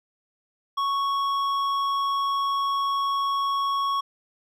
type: tone with hard clipping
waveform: sine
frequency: 1108.7 Hz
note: C#6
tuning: in tune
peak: -24 dBFS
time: 0.77-4.01 s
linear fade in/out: 10 ms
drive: 8 dB
effects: none